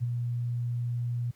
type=tone with ADSR envelope; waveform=sine; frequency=120.3 Hz; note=B2; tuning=45 cents flat; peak=-23 dBFS; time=0-1.31 s; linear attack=31 ms; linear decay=23 ms; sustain=-4 dB; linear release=7 ms; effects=pink hiss -65 dBFS RMS until 1.35 s + high-pass 80 Hz 12 dB/octave